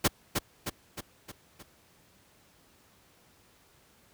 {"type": "noise with echo", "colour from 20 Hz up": "pink", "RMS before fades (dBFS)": -22, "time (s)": [0.04, 0.08], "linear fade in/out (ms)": 10, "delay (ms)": 310, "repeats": 5, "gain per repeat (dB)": -5, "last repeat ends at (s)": 1.63, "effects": ["pink hiss -62 dBFS RMS until 4.13 s", "high-pass 60 Hz 12 dB/octave"]}